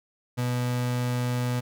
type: tone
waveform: 35% pulse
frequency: 123.47 Hz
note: B2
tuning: in tune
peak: -23 dBFS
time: 0.37-1.61 s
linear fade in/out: 20 ms
effects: none